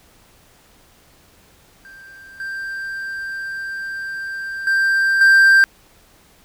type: tone with level steps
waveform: triangle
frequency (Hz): 1577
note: G6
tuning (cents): +10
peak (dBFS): -37 / -23 / -12 / -6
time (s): 1.85-5.64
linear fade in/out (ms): 0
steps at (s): 2.4 / 4.67 / 5.21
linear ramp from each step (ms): 2
effects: pink hiss -52 dBFS RMS until 6.44 s